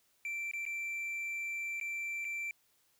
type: tone with dropouts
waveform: triangle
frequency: 2345 Hz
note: D7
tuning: 3 cents flat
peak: -34 dBFS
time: 0.25-2.51 s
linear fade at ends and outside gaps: 1 ms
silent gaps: 0.513-0.535 / 0.653-0.663 / 1.8-1.811 / 2.246-2.25 s
effects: white hiss -72 dBFS RMS until 2.99 s